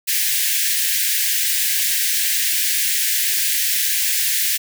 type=high-pass noise; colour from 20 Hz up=white; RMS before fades=-19 dBFS; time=0.07-4.58 s; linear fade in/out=20 ms; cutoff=1600 Hz; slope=96 dB/octave; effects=none